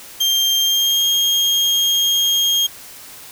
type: tone with pitch glide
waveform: 35% pulse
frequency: 3182 to 3238 Hz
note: G7 to G#7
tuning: +25 to -45 cents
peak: -12 dBFS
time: 0.2-2.67 s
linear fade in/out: 10 ms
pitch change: +30 cents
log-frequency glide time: 0.58-1.05 s
effects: white hiss -38 dBFS RMS until 3.31 s